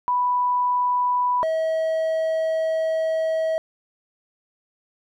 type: tone pair in turn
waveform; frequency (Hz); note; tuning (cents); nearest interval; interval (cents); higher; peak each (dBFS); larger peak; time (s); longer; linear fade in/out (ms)
sine / triangle; 987.8 / 642.1; B5 / E5; 0 / -46; perfect fifth; 746; first; -18; neither; 0.08-1.43 / 1.43-3.58; second; 0
effects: none